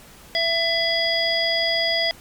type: harmonic tone with a mistuned harmonic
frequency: 668 Hz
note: E5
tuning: 23 cents sharp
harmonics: 1 / 3 / 5 / 7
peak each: -24 / -24 / -24 / -24 dBFS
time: 0.35-2.11 s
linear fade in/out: 0 ms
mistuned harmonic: 7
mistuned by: +80 cents
effects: pink hiss -46 dBFS RMS until 2.2 s + MP3 96 kbps